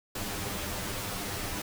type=noise with comb filter; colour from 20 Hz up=pink; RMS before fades=-35 dBFS; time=0.15-1.62 s; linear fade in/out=5 ms; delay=10 ms; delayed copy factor=+0.7; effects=none